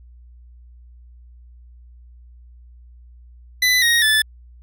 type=tone with pitch steps; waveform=25% pulse; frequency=1999 / 1873 / 1744 Hz; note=B6 / A#6 / A6; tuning=+20 / +8 / -16 cents; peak=-10 dBFS; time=3.62-4.22 s; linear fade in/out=5 ms; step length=200 ms; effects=added 60 Hz sine -42 dBFS peak until 4.62 s